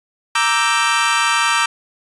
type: chord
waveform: 25% pulse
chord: E half-diminished seventh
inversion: second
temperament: equal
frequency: 932.3 / 1174.7 / 1318.5 / 1568 Hz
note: Bb5 / D6 / E6 / G6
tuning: 0 / 0 / 0 / 0 cents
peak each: -16 dBFS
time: 0.35-1.66 s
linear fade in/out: 5 ms
effects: resampled to 22050 Hz + 7-bit